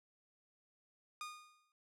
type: tone with exponential decay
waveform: sawtooth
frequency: 1225 Hz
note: D#6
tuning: 27 cents flat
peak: -37 dBFS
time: 1.21-1.72 s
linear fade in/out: 1 ms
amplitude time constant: 110 ms
effects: low-pass 10000 Hz 12 dB/octave